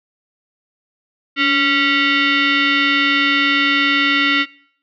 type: tone with frequency modulation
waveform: sine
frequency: 285 Hz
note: C#4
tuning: 48 cents sharp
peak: -12 dBFS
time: 1.36-4.46 s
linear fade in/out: 50 ms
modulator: 831 Hz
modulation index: 3.7
effects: noise-tail reverb RT60 0.6 s tail -23 dB re dry